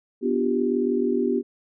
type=chord; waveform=sine; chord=G dominant seventh; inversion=first; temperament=equal with one note detuned; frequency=246.9 / 293.7 / 352.7 / 392 Hz; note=B3 / D4 / F4 / G4; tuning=0 / 0 / +17 / 0 cents; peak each=-24 / -29 / -27 / -24 dBFS; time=0.21-1.43 s; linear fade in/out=50 ms; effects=none